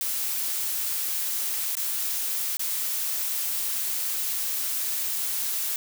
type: noise with dropouts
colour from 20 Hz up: blue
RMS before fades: -28 dBFS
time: 0.01-5.76 s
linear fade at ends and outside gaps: 1 ms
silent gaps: 1.753-1.769 / 2.57-2.594 s
effects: none